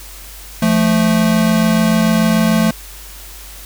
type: tone pair together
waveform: square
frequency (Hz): 173.14 / 220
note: F3 / A3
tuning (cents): -15 / 0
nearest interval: major third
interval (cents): 415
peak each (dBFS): -16 / -13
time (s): 0.62-2.71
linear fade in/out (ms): 5
effects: added 49 Hz sine -35 dBFS peak until 3.65 s + white hiss -36 dBFS RMS until 3.65 s